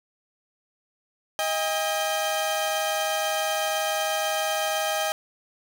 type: tone cluster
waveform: sawtooth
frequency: 630 / 807 / 3142 Hz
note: D#5 / G#5 / G7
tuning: +21 / -50 / +3 cents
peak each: -23 / -24 / -30 dBFS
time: 1.39-5.12 s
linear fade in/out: 0 ms
effects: 8-bit